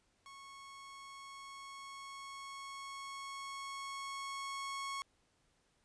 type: tone with level ramp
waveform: sawtooth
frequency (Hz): 1100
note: C#6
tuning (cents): -14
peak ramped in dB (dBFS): -48 to -35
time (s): 0.26-5.02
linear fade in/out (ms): 0
effects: pink hiss -75 dBFS RMS until 5.84 s + resampled to 22050 Hz